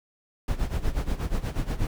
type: noise with tremolo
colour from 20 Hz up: brown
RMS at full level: -24 dBFS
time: 0.48-1.87 s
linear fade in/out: 2 ms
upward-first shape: sine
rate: 8.3 Hz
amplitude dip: 80%
effects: none